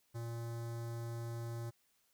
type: tone with notch filter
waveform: square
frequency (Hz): 116.54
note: A#2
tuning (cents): 0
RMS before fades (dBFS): -42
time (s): 0.14-1.71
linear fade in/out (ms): 20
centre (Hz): 2700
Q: 0.88
effects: white hiss -75 dBFS RMS until 2.13 s